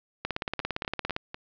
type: two click trains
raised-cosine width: 0.3 ms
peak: -13 / -20 dBFS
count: 17 / 4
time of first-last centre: 0.25-1.164 / 0.6-1.344 s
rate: 17.5 / 4.03 Hz
effects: low-pass 5000 Hz 12 dB/octave